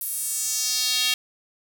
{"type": "tone with high-pass filter sweep", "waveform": "square", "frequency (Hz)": 250.2, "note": "B3", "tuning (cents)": 23, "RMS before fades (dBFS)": -25, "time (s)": [0.01, 1.14], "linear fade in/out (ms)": 2, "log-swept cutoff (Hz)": [12000, 3100], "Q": 2.3, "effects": []}